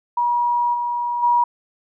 sine tone with level steps, 960 Hz, B5, 49 cents flat, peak -16 / -20 / -13 dBFS, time 0.17-1.44 s, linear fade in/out 5 ms, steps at 0.73 / 1.22 s, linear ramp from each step 20 ms, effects none

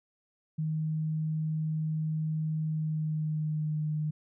sine tone with pitch glide, 156.5 to 153.01 Hz, D#3 to D#3, +10 to -29 cents, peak -28 dBFS, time 0.58-4.11 s, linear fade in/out 10 ms, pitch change -39 cents, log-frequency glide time 2.66-3.8 s, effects none

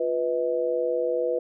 sine tone with amplitude modulation, 493.9 Hz, B4, in tune, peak -18 dBFS, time 0-1.39 s, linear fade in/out 5 ms, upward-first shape sine, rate 142 Hz, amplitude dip 95%, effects none

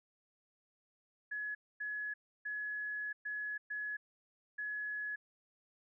sine tone bursts at uneven times, 1693 Hz, G#6, 33 cents sharp, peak -37 dBFS, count 6, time 1.31-1.55 / 1.8-2.14 / 2.45-3.13 / 3.25-3.58 / 3.7-3.97 / 4.58-5.16 s, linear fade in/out 10 ms, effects none

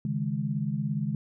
sine chord, C# suspended second, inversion none, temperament just, 138.59 / 155.92 / 207.9 Hz, C#3 / D#3 / G#3, 0 / +4 / +2 cents, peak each -31 dBFS, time 0.05-1.15 s, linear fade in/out 2 ms, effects none

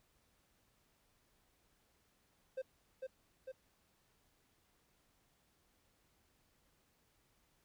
triangle tone with echo, 523.3 Hz, C5, in tune, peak -36 dBFS, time 2.57-2.62 s, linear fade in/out 10 ms, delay 450 ms, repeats 2, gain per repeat -3 dB, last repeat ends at 3.52 s, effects pink hiss -75 dBFS RMS until 7.64 s

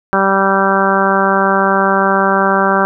harmonic tone, 194.5 Hz, G3, 13 cents flat, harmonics 1 / 2 / 3 / 4 / 5 / 6 / 7 / 8, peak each -18 / -18 / -18 / -18 / -18 / -18 / -18 / -18 dBFS, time 0.13-2.85 s, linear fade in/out 0 ms, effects none

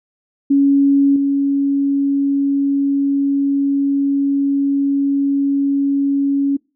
sine tone with level steps, 278.8 Hz, C#4, 10 cents sharp, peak -9 / -13 dBFS, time 0.5-6.57 s, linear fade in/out 10 ms, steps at 1.16 s, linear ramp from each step 2 ms, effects noise-tail reverb RT60 0.3 s tail -25 dB re dry

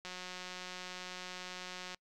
click train, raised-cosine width 0.2 ms, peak -27 dBFS, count 346, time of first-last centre 0.05-1.946 s, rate 182 Hz, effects noise-tail reverb RT60 0.1 s tail -26 dB re dry

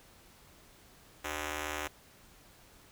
5% pulse ring-modulated tone, 225.9 Hz, A3, 46 cents sharp, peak -21 dBFS, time 1.24-1.88 s, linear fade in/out 10 ms, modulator 153 Hz, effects pink hiss -59 dBFS RMS until 2.91 s

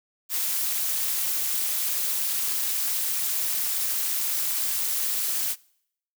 blue noise with amplitude modulation, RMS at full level -23 dBFS, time 0.29-5.56 s, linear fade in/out 50 ms, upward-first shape sine, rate 285 Hz, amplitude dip 75%, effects noise-tail reverb RT60 0.7 s tail -24 dB re dry

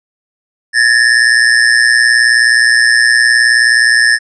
square ring-modulated tone, 1760 Hz, A6, in tune, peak -4 dBFS, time 0.73-4.19 s, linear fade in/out 50 ms, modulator 59.6 Hz, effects resampled to 22050 Hz

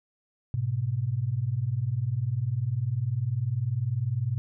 sine tone pair together, 106 / 126.06 Hz, G#2 / B2, +36 / +36 cents, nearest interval minor third, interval 300 cents, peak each -29 / -27 dBFS, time 0.54-4.38 s, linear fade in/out 0 ms, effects none

